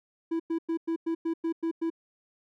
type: tone bursts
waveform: triangle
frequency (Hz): 329.6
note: E4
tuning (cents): 0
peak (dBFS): -24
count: 9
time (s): 0.31-1.902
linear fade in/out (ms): 10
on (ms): 88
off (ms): 100
effects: none